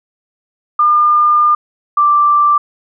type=tone pair in turn; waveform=sine; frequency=1205 / 1175.4 Hz; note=D6 / D6; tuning=+44 / +1 cents; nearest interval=unison; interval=43 cents; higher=first; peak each=-7 dBFS; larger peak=neither; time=0.79-1.55 / 1.97-2.58 s; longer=first; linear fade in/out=5 ms; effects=none